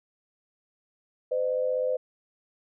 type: tone pair together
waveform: sine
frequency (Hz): 512.1 / 608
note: C5 / D#5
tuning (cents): -37 / -40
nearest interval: minor third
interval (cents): 297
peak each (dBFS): -25 / -30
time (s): 1.31-1.97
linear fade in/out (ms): 10
effects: none